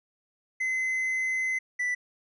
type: tone pair in turn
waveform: triangle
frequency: 2047 / 1977 Hz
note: C7 / B6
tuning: -38 / +1 cents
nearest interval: minor second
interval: 61 cents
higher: first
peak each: -24 dBFS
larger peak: neither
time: 0.6-1.59 / 1.79-1.95 s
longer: first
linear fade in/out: 10 ms
effects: resampled to 24000 Hz